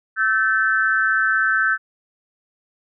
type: tone with amplitude modulation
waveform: sine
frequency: 1535 Hz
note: G6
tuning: 37 cents flat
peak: -11 dBFS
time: 0.16-1.78 s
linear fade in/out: 50 ms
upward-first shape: sine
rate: 216 Hz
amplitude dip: 100%
effects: none